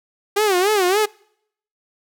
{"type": "tone with vibrato", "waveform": "sawtooth", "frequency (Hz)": 392, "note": "G4", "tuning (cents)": 0, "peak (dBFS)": -11, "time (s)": [0.36, 1.06], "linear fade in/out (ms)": 10, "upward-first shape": "sine", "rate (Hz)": 3.5, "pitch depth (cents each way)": 170, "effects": ["noise-tail reverb RT60 0.7 s tail -25 dB re dry"]}